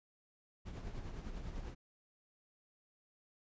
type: noise with tremolo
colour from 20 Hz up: brown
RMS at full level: -42 dBFS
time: 0.65-1.75 s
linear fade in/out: 20 ms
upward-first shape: triangle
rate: 10 Hz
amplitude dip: 55%
effects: resampled to 16000 Hz